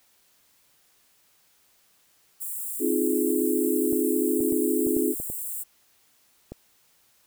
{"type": "high-pass noise", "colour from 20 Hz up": "white", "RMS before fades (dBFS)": -33, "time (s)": [2.4, 5.64], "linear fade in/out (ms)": 20, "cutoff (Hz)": 7500, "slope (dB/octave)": 96}
{"type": "chord", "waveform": "sine", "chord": "F minor seventh", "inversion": "second", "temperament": "just", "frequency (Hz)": [261.9, 314.3, 349.2, 419.1], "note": ["C4", "Eb4", "F4", "Ab4"], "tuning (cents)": [2, 18, 0, 16], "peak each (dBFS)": -27, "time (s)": [2.79, 5.15], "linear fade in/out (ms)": 50}
{"type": "clicks", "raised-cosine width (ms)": 2, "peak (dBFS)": -23, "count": 8, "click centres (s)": [3.927, 4.405, 4.524, 4.867, 4.967, 5.2, 5.3, 6.52]}
{"effects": ["white hiss -63 dBFS RMS until 7.26 s"]}